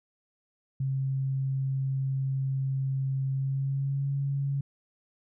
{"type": "tone with pitch glide", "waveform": "sine", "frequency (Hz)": [134.4, 139.06], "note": ["C3", "C#3"], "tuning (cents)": [47, 6], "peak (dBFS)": -26, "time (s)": [0.8, 4.61], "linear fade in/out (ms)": 5, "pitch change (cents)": 59, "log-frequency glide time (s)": [3.32, 4.1], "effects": []}